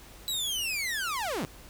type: linear sweep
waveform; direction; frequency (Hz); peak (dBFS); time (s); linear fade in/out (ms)
sawtooth; down; 3970 to 120; -26; 0.28-1.45; 0
effects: added 50 Hz sine -53 dBFS peak until 1.69 s + pink hiss -51 dBFS RMS until 1.69 s